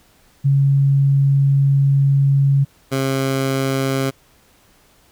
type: tone pair in turn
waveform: sine / 15% pulse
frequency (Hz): 138.6 / 134.5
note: C#3 / C3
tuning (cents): 0 / +48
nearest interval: minor second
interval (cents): 52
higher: first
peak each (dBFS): -11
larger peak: neither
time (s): 0.44-2.65 / 2.91-4.11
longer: first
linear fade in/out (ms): 20
effects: pink hiss -54 dBFS RMS until 5.11 s